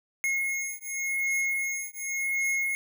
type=beating tone pair; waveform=square; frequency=2162 / 2162.89 Hz; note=C#7 / C#7; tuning=-44 / -43 cents; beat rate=0.89 Hz; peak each=-31 dBFS; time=0.24-2.75 s; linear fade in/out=0 ms; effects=none